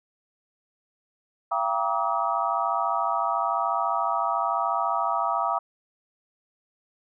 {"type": "tone cluster", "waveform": "sine", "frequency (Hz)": [680, 781, 950, 1155, 1269], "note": ["F5", "G5", "A#5", "D6", "D#6"], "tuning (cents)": [-46, -7, 33, -29, 34], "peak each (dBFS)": -29, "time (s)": [1.51, 5.59], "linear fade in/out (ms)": 10, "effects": []}